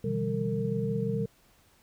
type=tone cluster; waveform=sine; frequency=125.2 / 151.5 / 167.7 / 197 / 454.8 Hz; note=B2 / D#3 / E3 / G3 / A#4; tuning=+24 / -46 / +30 / +9 / -43 cents; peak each=-33 / -36 / -36 / -32 / -32 dBFS; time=0.04-1.26 s; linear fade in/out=5 ms; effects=pink hiss -63 dBFS RMS until 1.82 s